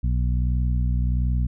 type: harmonic tone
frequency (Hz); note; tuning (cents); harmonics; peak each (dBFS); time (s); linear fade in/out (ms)
61.4; B1; -9; 1 / 2 / 3 / 4; -20 / -26 / -32 / -37; 0.03-1.47; 10
effects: none